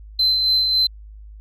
sine tone with tremolo, 4074 Hz, C8, 47 cents flat, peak -12 dBFS, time 0.19-0.87 s, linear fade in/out 5 ms, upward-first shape sine, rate 3.6 Hz, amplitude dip 40%, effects tanh soft clip ceiling -11 dBFS + added 52 Hz sine -37 dBFS peak until 1.4 s

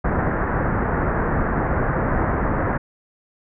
pink low-pass noise, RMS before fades -21 dBFS, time 0.04-2.78 s, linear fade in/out 10 ms, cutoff 1800 Hz, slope 48 dB/octave, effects none

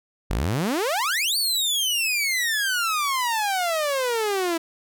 sawtooth exponential two-way sweep, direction up then down, 43 to 4602 to 324.6 Hz, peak -18 dBFS, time 0.3-4.58 s, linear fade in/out 10 ms, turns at 1.37 s, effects none

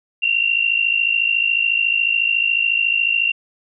sine tone pair together, 2719 / 2773 Hz, F7 / F7, -47 / -13 cents, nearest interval unison, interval 34 cents, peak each -19 / -17 dBFS, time 0.22-3.32 s, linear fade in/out 10 ms, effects none

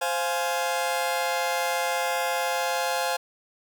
sawtooth chord, F minor, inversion second, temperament just, 523.8 / 698.5 / 838.1 Hz, C5 / F5 / Ab5, +2 / 0 / +16 cents, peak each -25 dBFS, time 0.01-3.17 s, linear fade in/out 10 ms, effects none

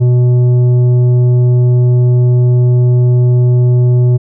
sine tone with tanh clipping, 123.47 Hz, B2, in tune, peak -7 dBFS, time 0-4.18 s, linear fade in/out 20 ms, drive 8 dB, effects none

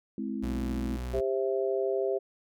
sine chord, Ab augmented, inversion none, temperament equal with one note detuned, 211.3 / 261.6 / 329.6 Hz, Ab3 / C4 / E4, +30 / 0 / 0 cents, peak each -34 / -35 / -38 dBFS, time 0.18-0.97 s, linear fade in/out 2 ms
40% pulse tone, 61.8 Hz, B1, 2 cents sharp, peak -32 dBFS, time 0.42-1.21 s, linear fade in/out 20 ms
harmonic tone, 132.4 Hz, C3, 21 cents sharp, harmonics 3 / 4 / 5, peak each -28 / -32 / -33 dBFS, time 1.13-2.19 s, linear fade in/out 20 ms
effects none

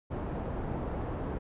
pink low-pass noise, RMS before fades -35 dBFS, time 0.1-1.39 s, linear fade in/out 20 ms, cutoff 810 Hz, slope 12 dB/octave, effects resampled to 8000 Hz

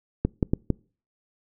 clicks, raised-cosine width 3 ms, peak -8 dBFS, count 4, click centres 0.25 / 0.428 / 0.535 / 0.703 s, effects noise-tail reverb RT60 0.4 s tail -26 dB re dry

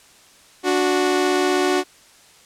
sawtooth tone pair together, 292.1 / 367.7 Hz, D4 / F#4, -9 / -11 cents, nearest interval major third, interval 398 cents, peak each -18 / -14 dBFS, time 0.63-1.84 s, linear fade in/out 50 ms, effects white hiss -50 dBFS RMS until 2.45 s + low-pass 9000 Hz 12 dB/octave

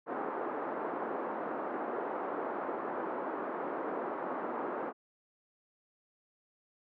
pink band-pass noise, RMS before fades -37 dBFS, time 0.06-4.93 s, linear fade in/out 50 ms, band 290 to 1300 Hz, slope 24 dB/octave, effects none

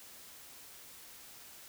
silence, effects white hiss -53 dBFS RMS until 1.68 s

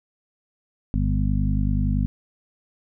harmonic tone with a mistuned harmonic, 50.5 Hz, G#1, 48 cents flat, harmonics 1 / 2 / 3 / 4 / 5, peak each -22 / -25 / -27 / -28 / -29 dBFS, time 0.94-2.06 s, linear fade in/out 0 ms, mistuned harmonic 5, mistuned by -19 cents, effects none

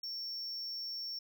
triangle tone, 5460 Hz, F8, 40 cents flat, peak -37 dBFS, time 0.03-1.19 s, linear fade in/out 5 ms, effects none

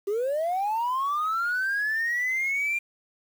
sine linear sweep, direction up, 385.7 to 2397 Hz, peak -22 dBFS, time 0.07-2.79 s, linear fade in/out 10 ms, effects tanh soft clip ceiling -22 dBFS + 8-bit

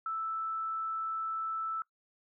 sine tone, 1318.5 Hz, E6, in tune, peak -32 dBFS, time 0.06-1.82 s, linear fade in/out 2 ms, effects noise-tail reverb RT60 0.1 s tail -20 dB re dry

